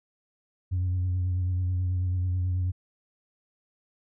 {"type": "tone with vibrato", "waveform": "sine", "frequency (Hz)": 90.8, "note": "F#2", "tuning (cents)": -32, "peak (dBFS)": -22, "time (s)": [0.71, 2.72], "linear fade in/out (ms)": 20, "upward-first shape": "triangle", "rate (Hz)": 9.2, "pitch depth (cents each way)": 38, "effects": ["tanh soft clip ceiling -22 dBFS"]}